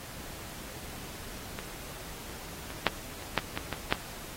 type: clicks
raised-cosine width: 0.3 ms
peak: -20 / -29 / -24 / -6 / -28 / -8 / -15 / -16 / -7 dBFS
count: 9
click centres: 1.589 / 2.297 / 2.704 / 2.867 / 3.224 / 3.377 / 3.575 / 3.727 / 3.925 s
effects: pink hiss -44 dBFS RMS until 4.36 s + AAC 48 kbps